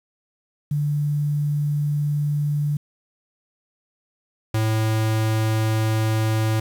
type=tone pair in turn; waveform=sine / square; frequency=146.83 / 110 Hz; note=D3 / A2; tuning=0 / 0 cents; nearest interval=perfect fourth; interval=500 cents; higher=first; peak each=-19 dBFS; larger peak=neither; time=0.71-2.77 / 4.54-6.6 s; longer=neither; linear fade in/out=5 ms; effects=8-bit